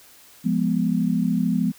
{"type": "chord", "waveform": "sine", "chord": "F diminished", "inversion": "none", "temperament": "equal", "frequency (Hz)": [174.61, 207.7, 246.9], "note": ["F3", "Ab3", "Cb4"], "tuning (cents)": [0, 0, 0], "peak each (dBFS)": -23, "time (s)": [0.44, 1.72], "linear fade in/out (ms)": 20, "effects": ["white hiss -50 dBFS RMS until 1.78 s"]}